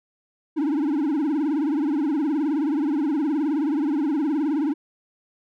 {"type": "tone with vibrato", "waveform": "triangle", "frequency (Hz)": 296, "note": "D4", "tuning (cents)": 14, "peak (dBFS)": -18, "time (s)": [0.56, 4.74], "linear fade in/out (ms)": 20, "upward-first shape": "triangle", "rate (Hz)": 19, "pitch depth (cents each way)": 200, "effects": []}